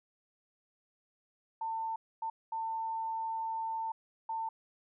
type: tone bursts at uneven times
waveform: sine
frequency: 897 Hz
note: A5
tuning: 33 cents sharp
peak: -33 dBFS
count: 4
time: 1.61-1.96 / 2.22-2.3 / 2.52-3.92 / 4.29-4.49 s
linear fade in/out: 5 ms
effects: none